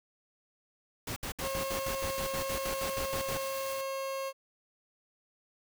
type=noise bursts; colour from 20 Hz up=pink; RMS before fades=-37 dBFS; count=15; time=1.07-3.375 s; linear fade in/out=5 ms; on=93 ms; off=65 ms
type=tone; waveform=30% pulse; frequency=540 Hz; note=C#5; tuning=45 cents flat; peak=-31 dBFS; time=1.4-4.33 s; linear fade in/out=50 ms
type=noise with tremolo; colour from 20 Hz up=white; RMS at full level=-43 dBFS; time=1.46-3.81 s; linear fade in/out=0 ms; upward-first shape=sine; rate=7.7 Hz; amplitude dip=25%
effects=none